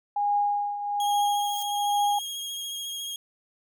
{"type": "tone with tremolo", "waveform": "sine", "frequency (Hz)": 819, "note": "G#5", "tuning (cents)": -24, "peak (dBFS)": -20, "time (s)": [0.16, 2.19], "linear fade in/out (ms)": 5, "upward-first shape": "triangle", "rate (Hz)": 1.2, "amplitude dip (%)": 70}
{"type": "tone with vibrato", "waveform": "sawtooth", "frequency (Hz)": 3270, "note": "G#7", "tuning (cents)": -28, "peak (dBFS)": -29, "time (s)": [1, 3.16], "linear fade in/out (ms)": 2, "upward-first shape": "sine", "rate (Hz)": 14, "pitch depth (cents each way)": 21}
{"type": "noise with exponential growth", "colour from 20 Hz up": "violet", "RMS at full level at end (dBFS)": -36, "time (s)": [1.17, 1.63], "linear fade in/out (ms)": 5, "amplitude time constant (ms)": 100}
{"effects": []}